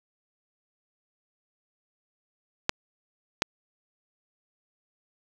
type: clicks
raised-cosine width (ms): 0.2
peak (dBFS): -4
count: 2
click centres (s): 2.694 / 3.421
effects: none